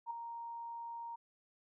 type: tone with ADSR envelope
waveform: sine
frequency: 932.3 Hz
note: A#5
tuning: in tune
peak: -35 dBFS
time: 0.06-1.16 s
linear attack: 46 ms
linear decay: 5 ms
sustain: -7 dB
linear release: 10 ms
effects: none